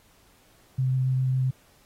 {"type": "tone with vibrato", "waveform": "sine", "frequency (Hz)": 130, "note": "C3", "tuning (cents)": -11, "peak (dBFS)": -21, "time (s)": [0.78, 1.51], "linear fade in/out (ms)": 10, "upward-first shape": "triangle", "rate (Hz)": 7.3, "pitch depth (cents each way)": 10, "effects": ["pink hiss -60 dBFS RMS until 1.85 s", "AAC 48 kbps"]}